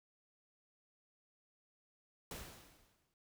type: noise with exponential decay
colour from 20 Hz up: pink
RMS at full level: -45 dBFS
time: 2.31-3.14 s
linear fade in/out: 2 ms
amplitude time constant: 180 ms
effects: none